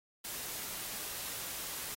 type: noise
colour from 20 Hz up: white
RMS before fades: -41 dBFS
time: 0.24-1.95 s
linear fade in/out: 10 ms
effects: AAC 48 kbps